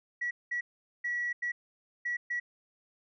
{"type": "tone bursts at uneven times", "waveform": "sine", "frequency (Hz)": 1932, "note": "B6", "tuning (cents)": -39, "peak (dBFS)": -29, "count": 6, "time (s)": [[0.21, 0.31], [0.51, 0.61], [1.04, 1.33], [1.42, 1.52], [2.05, 2.17], [2.3, 2.4]], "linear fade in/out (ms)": 10, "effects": ["tanh soft clip ceiling -25 dBFS"]}